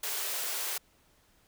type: high-pass noise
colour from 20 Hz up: white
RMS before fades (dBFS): -34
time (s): 0.03-0.78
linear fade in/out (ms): 5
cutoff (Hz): 350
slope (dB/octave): 48
effects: pink hiss -66 dBFS RMS until 1.47 s